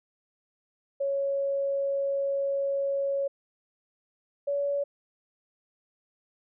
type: tone pair in turn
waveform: sine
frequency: 554.4 / 566.7 Hz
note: C#5 / C#5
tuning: 0 / +38 cents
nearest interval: unison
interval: 38 cents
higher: second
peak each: -25 dBFS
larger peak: neither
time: 1-3.28 / 4.47-4.84 s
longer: first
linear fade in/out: 10 ms
effects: none